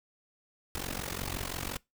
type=noise with amplitude modulation; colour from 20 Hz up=pink; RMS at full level=-33 dBFS; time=0.75-1.77 s; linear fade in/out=0 ms; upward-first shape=sine; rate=45.7 Hz; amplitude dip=90%; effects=noise-tail reverb RT60 0.2 s tail -23 dB re dry